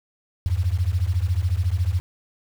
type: beating tone pair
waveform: sine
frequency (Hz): 82.41 / 96.41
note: E2 / G2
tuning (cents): 0 / -28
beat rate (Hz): 14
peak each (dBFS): -22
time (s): 0.46-2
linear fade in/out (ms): 0
effects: 7-bit